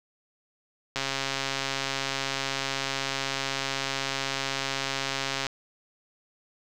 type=click train; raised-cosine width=0.2 ms; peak=-11 dBFS; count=614; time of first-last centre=0.96-5.467 s; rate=136 Hz; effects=none